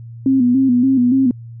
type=tone with vibrato; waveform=sine; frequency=255.8 Hz; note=C4; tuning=39 cents flat; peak=-10 dBFS; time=0.26-1.31 s; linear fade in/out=2 ms; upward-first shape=square; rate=3.5 Hz; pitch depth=75 cents each way; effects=added 116 Hz sine -31 dBFS peak until 1.6 s